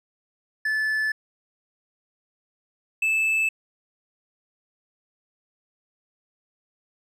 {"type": "tone pair in turn", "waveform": "triangle", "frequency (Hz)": [1739, 2625], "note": ["A6", "E7"], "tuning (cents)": [-21, -8], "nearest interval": "perfect fifth", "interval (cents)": 713, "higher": "second", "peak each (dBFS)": [-20, -18], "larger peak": "second", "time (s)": [[0.65, 1.12], [3.02, 3.49]], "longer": "neither", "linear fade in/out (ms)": 5, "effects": ["resampled to 32000 Hz"]}